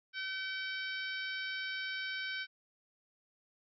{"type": "harmonic tone with a mistuned harmonic", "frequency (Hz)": 764, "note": "G5", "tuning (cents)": -45, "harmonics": [2, 3, 4, 5, 6, 7], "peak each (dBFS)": [-39, -43, -45, -47, -49, -50], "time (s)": [0.13, 2.47], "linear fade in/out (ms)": 50, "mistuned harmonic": 4, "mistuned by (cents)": 16, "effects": []}